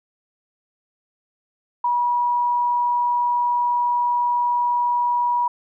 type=tone; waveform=sine; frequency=967 Hz; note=B5; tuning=37 cents flat; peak=-17 dBFS; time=1.84-5.48 s; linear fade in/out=5 ms; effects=none